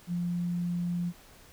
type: tone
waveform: sine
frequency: 174.61 Hz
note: F3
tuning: in tune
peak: -28 dBFS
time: 0.07-1.13 s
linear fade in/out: 50 ms
effects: pink hiss -55 dBFS RMS until 1.52 s